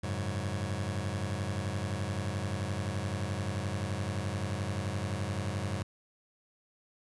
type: chord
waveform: sawtooth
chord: F# suspended second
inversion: none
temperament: just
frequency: 92.5 / 104.06 / 138.75 Hz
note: F#2 / G#2 / C#3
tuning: 0 / +4 / +2 cents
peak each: -31 / -31 / -36 dBFS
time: 0.03-5.83 s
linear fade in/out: 10 ms
effects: resampled to 24000 Hz + 11-bit